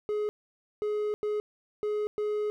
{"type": "tone bursts at uneven times", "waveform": "triangle", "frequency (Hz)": 420.6, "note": "G#4", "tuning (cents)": 22, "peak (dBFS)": -25, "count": 5, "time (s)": [[0.09, 0.29], [0.82, 1.14], [1.23, 1.4], [1.83, 2.07], [2.18, 2.5]], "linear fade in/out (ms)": 0, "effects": []}